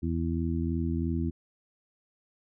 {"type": "harmonic tone", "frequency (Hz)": 83, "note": "E2", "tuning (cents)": 12, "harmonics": [1, 2, 3, 4], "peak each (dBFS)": [-30, -33, -32, -35], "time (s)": [0.02, 1.31], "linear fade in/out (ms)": 20, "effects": []}